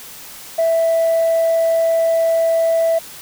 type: tone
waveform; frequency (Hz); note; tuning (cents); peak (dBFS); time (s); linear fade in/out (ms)
sine; 659; E5; -1; -11; 0.58-2.99; 10
effects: tanh soft clip ceiling -10 dBFS + white hiss -36 dBFS RMS until 3.21 s